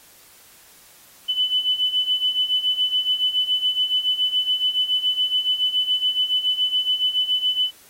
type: beating tone pair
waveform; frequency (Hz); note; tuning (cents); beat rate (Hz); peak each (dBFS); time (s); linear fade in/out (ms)
sine; 3000 / 3007.1; F#7 / F#7; +23 / +27; 7.1; -24 / -20; 1.28-7.71; 20
effects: white hiss -50 dBFS RMS until 7.89 s + AAC 48 kbps